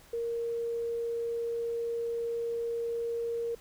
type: tone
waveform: sine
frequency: 466.2 Hz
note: A#4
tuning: in tune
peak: -30 dBFS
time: 0.13-3.55 s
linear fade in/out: 5 ms
effects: pink hiss -57 dBFS RMS until 3.6 s